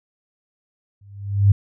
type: tone with exponential growth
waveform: sine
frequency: 100 Hz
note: G2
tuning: 35 cents sharp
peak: -7 dBFS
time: 1.01-1.52 s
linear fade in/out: 5 ms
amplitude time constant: 110 ms
effects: none